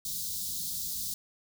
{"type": "band-stop noise", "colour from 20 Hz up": "white", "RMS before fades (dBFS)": -35, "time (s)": [0.05, 1.14], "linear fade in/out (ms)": 2, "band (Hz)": [230, 3700], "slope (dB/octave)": 48, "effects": []}